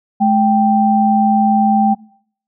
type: tone pair together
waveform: sine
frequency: 213.9 / 784 Hz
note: A3 / G5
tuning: -49 / 0 cents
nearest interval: octave + minor seventh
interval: 2249 cents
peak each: -12 dBFS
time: 0.2-1.95 s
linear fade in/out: 20 ms
effects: noise-tail reverb RT60 0.6 s tail -23 dB re dry